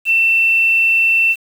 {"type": "tone with quantisation", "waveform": "sine", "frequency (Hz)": 2685, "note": "E7", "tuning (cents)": 31, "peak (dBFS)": -10, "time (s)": [0.05, 1.36], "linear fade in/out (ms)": 50, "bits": 6, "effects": []}